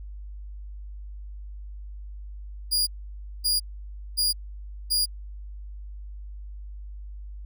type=tone bursts; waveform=sawtooth; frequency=4851 Hz; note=D#8; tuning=45 cents flat; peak=-18 dBFS; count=4; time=2.71-5.06 s; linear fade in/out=20 ms; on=160 ms; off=570 ms; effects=added 50 Hz sine -36 dBFS peak until 7.45 s